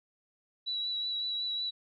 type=tone with vibrato; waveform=sine; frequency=3922 Hz; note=B7; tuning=13 cents flat; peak=-31 dBFS; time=0.66-1.71 s; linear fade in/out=20 ms; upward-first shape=triangle; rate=5.4 Hz; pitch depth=23 cents each way; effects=none